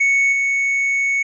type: tone with level steps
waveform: triangle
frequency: 2217 Hz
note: C#7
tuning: in tune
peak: -11 / -14 dBFS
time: 0-1.23 s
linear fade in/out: 10 ms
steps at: 0.32 s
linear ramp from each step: 10 ms
effects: resampled to 22050 Hz